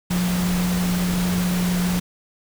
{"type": "tone in noise", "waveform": "sine", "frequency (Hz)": 179, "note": "F3", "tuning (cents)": 43, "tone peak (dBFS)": -19, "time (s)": [0.1, 2], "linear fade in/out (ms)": 10, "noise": "pink", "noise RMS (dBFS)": -28, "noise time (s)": [0.1, 2], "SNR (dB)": 6, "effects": []}